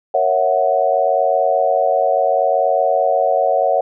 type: chord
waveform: sine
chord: F# dominant seventh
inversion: first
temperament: equal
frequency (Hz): 466.2 / 554.4 / 659.3 / 740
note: A#4 / C#5 / E5 / F#5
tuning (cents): 0 / 0 / 0 / 0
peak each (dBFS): -23 / -17 / -18 / -17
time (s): 0.14-3.81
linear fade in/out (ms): 5
effects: none